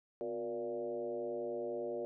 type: tone with frequency modulation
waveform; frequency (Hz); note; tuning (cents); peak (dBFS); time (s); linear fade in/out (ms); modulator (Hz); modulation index
sine; 472; A#4; +22; -36; 0.21-2.05; 0; 110; 1.4
effects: none